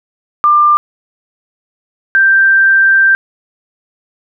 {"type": "tone pair in turn", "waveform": "sine", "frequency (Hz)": [1193, 1571], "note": ["D6", "G6"], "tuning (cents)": [27, 3], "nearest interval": "perfect fourth", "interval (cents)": 476, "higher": "second", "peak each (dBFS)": -5, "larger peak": "neither", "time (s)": [[0.44, 0.77], [2.15, 3.15]], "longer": "second", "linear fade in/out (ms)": 0, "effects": []}